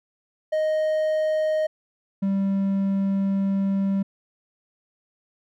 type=tone pair in turn; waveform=triangle; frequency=622.3 / 195.63 Hz; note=D#5 / G3; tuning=0 / -3 cents; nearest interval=octave + minor sixth; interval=2003 cents; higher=first; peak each=-18 / -18 dBFS; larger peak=neither; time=0.52-1.67 / 2.22-4.03 s; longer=second; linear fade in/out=10 ms; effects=none